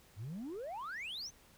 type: exponential sweep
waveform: sine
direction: up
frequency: 92.5 to 6440 Hz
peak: -38 dBFS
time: 0.16-1.31 s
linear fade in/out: 50 ms
effects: tanh soft clip ceiling -39 dBFS + pink hiss -63 dBFS RMS until 1.57 s